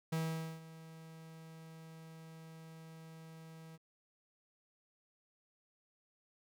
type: tone with ADSR envelope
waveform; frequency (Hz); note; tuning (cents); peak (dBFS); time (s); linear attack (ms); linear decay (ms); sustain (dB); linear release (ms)
45% pulse; 161.4; E3; -36; -33; 0.12-3.78; 9; 470; -18; 31
effects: 12-bit